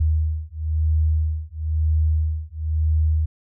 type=beating tone pair; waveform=sine; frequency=77.78 / 78.78 Hz; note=D#2 / D#2; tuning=0 / +22 cents; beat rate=1 Hz; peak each=-21 dBFS; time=0-3.26 s; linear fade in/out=10 ms; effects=none